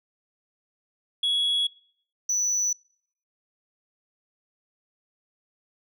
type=tone pair in turn; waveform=sine; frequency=3352 / 5952 Hz; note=G#7 / F#8; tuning=+15 / +9 cents; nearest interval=minor seventh; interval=994 cents; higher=second; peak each=-19 / -20 dBFS; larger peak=first; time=1.23-1.67 / 2.29-2.73 s; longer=neither; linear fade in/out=5 ms; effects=noise-tail reverb RT60 0.6 s tail -26 dB re dry + tanh soft clip ceiling -20 dBFS